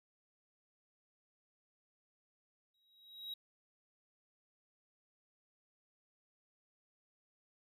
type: tone with exponential growth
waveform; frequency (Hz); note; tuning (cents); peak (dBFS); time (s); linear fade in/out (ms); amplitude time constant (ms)
triangle; 3831; A#7; +47; -38; 2.74-3.34; 5; 130
effects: none